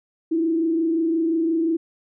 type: tone with frequency modulation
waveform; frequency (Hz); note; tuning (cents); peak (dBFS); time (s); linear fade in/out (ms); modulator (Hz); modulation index
sine; 327.7; E4; -10; -18; 0.31-1.77; 10; 25.7; 0.51
effects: none